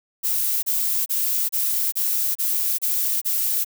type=noise bursts; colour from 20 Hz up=violet; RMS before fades=-22 dBFS; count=8; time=0.23-3.647 s; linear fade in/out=20 ms; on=400 ms; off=31 ms; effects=none